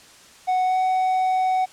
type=tone with pitch glide; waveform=triangle; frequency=740 to 747.3 Hz; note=F#5 to F#5; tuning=0 to +17 cents; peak=-16 dBFS; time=0.47-1.66 s; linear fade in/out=20 ms; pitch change=+17 cents; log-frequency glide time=0.65-0.77 s; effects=white hiss -48 dBFS RMS until 1.72 s + low-pass 8000 Hz 12 dB/octave